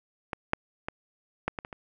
clicks, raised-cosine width 0.5 ms, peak -16 / -8 / -17 / -12 / -18 / -24 / -25 dBFS, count 7, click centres 0.332 / 0.534 / 0.885 / 1.48 / 1.588 / 1.649 / 1.728 s, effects none

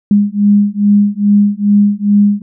sine beating tone pair, 203.4 / 205.8 Hz, G#3 / G#3, -36 / -16 cents, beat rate 2.4 Hz, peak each -10 dBFS, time 0.11-2.42 s, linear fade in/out 2 ms, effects none

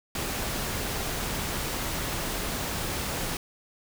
pink noise, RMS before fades -31 dBFS, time 0.15-3.37 s, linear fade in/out 2 ms, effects none

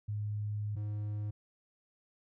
sine / triangle tone pair in turn, 104.7 / 104.7 Hz, G#2 / G#2, +15 / +15 cents, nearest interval unison, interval 0 cents, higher neither, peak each -33 / -32 dBFS, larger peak second, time 0.08-0.76 / 0.76-1.31 s, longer first, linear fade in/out 10 ms, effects none

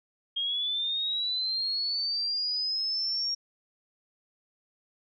sine linear sweep, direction up, 3227 to 5588 Hz, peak -27 dBFS, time 0.36-3.35 s, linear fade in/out 10 ms, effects none

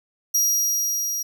sawtooth tone with level ramp, 5720 Hz, F8, 41 cents sharp, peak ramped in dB -14 to -22 dBFS, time 0.34-1.23 s, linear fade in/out 10 ms, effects none

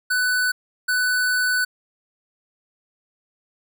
square tone bursts at uneven times, 1495 Hz, F#6, 17 cents sharp, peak -19 dBFS, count 2, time 0.1-0.52 / 0.88-1.65 s, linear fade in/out 10 ms, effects none

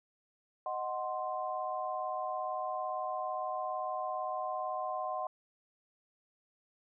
sine chord, C diminished, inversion first, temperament equal, 622.3 / 740 / 1046.5 Hz, Eb5 / Gb5 / C6, 0 / 0 / 0 cents, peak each -39 / -37 / -38 dBFS, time 0.66-5.27 s, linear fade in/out 2 ms, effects none

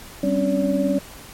sine tone cluster, 194.2 / 266 / 285.1 / 571 Hz, G3 / C4 / C#4 / D5, -16 / +29 / +49 / -49 cents, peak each -23 dBFS, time 0.23-0.99 s, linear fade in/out 5 ms, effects pink hiss -41 dBFS RMS until 1.33 s + MP3 64 kbps

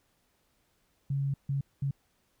sine tone bursts at uneven times, 138.59 Hz, C#3, in tune, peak -27 dBFS, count 3, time 1.1-1.34 / 1.49-1.61 / 1.82-1.91 s, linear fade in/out 5 ms, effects pink hiss -72 dBFS RMS until 2.4 s

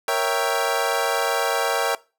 25% pulse chord, A# diminished seventh, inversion none, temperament equal, 466.2 / 554.4 / 659.3 / 784 Hz, A#4 / C#5 / E5 / G5, 0 / 0 / 0 / 0 cents, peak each -22 dBFS, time 0.08-1.95 s, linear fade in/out 2 ms, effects noise-tail reverb RT60 0.3 s tail -21 dB re dry

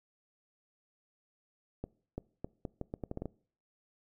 accelerating click train, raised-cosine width 2 ms, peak -24 dBFS, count 11, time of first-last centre 1.84-3.257 s, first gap 340 ms, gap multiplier 0.78, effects noise-tail reverb RT60 0.5 s tail -23 dB re dry

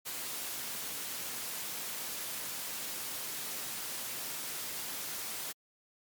white high-pass noise, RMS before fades -39 dBFS, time 0.05-5.53 s, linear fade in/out 20 ms, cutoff 110 Hz, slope 12 dB/octave, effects MP3 96 kbps

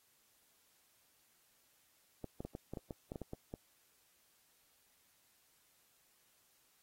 clicks, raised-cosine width 2 ms, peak -29 dBFS, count 12, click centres 2.243 / 2.405 / 2.45 / 2.551 / 2.736 / 2.772 / 2.908 / 3.119 / 3.158 / 3.217 / 3.334 / 3.539 s, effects white hiss -72 dBFS RMS until 6.82 s + AAC 48 kbps

